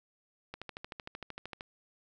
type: click train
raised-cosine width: 0.3 ms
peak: -25 dBFS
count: 15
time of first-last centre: 0.54-1.609 s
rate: 13.1 Hz
effects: none